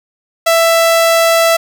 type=tone; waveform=sawtooth; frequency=663 Hz; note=E5; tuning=10 cents sharp; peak=-4 dBFS; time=0.46-1.57 s; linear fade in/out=10 ms; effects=7-bit